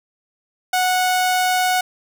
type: tone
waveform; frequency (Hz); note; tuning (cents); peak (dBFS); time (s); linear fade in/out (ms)
sawtooth; 736; F#5; -9; -12; 0.73-1.81; 5
effects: none